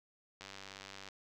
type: click train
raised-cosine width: 0.2 ms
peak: -30 dBFS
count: 67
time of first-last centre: 0.41-1.087 s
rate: 97.5 Hz
effects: none